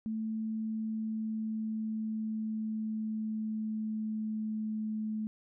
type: tone with pitch glide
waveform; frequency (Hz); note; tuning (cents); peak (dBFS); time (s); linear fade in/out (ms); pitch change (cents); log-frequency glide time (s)
sine; 220 to 216.3; A3 to A3; 0 to -29; -32; 0.06-5.27; 0; -29; 0.44-4.88
effects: none